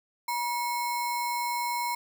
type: tone with sample-and-hold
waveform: sine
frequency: 960 Hz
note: B5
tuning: 49 cents flat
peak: -27 dBFS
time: 0.28-1.95 s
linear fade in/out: 5 ms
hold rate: 3150 Hz
effects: none